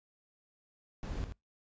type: noise with echo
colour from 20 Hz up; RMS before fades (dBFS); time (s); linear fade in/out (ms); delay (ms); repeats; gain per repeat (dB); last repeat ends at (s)
brown; -38; 1.03-1.24; 0; 82; 1; -7; 1.322
effects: noise-tail reverb RT60 0.2 s tail -26 dB re dry + resampled to 16000 Hz